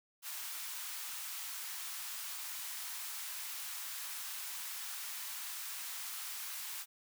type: high-pass noise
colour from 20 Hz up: white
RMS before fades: -43 dBFS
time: 0.22-6.86 s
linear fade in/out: 50 ms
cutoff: 880 Hz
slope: 24 dB/octave
effects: none